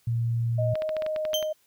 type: tone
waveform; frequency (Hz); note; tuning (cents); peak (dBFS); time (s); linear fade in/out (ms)
sine; 116.54; A#2; 0; -23; 0.07-0.74; 5
type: tone with pitch glide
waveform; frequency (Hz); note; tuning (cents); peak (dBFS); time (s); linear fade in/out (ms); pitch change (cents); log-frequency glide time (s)
sine; 624 to 619.3; D#5 to D#5; +5 to -8; -26; 0.58-1.53; 10; -13; 0.92-1.23
type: clicks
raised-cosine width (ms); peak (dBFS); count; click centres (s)
0.3; -20; 10; 0.755 / 0.821 / 0.892 / 0.967 / 1.022 / 1.064 / 1.162 / 1.252 / 1.333 / 1.427
type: tone with exponential decay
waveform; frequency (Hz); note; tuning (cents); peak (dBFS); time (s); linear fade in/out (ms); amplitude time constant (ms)
35% pulse; 3124; G7; -7; -20; 1.34-1.54; 1; 43
effects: white hiss -65 dBFS RMS until 1.66 s